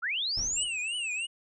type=linear sweep; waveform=sine; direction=up; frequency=1278 to 8300 Hz; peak=-28 dBFS; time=0.02-0.65 s; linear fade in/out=20 ms
type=noise with exponential decay; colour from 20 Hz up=brown; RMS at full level=-37 dBFS; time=0.37-0.93 s; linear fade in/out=5 ms; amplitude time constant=120 ms
type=tone with vibrato; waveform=square; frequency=2693 Hz; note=E7; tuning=36 cents sharp; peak=-31 dBFS; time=0.56-1.27 s; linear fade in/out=20 ms; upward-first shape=triangle; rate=3.1 Hz; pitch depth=190 cents each way
effects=resampled to 24000 Hz